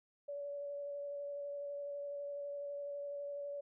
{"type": "tone with vibrato", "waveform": "sine", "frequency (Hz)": 571, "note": "D5", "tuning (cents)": -49, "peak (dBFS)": -40, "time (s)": [0.28, 3.61], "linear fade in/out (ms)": 10, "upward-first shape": "square", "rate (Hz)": 12, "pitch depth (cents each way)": 10, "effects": []}